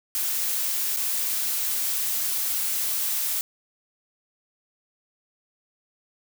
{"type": "noise with dropouts", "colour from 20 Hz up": "blue", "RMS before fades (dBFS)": -26, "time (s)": [0.15, 3.41], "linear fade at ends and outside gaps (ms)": 0, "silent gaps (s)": [0.963, 0.97], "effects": []}